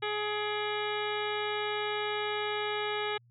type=harmonic tone with a mistuned harmonic; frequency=420 Hz; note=G#4; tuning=19 cents sharp; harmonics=1 / 2 / 3 / 4 / 5 / 6 / 7 / 8 / 9; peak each=-34 / -37 / -39 / -40 / -41 / -42 / -42 / -43 / -44 dBFS; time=0.02-3.18 s; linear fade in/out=10 ms; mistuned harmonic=6; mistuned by=-100 cents; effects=added 119 Hz sine -59 dBFS peak until 3.3 s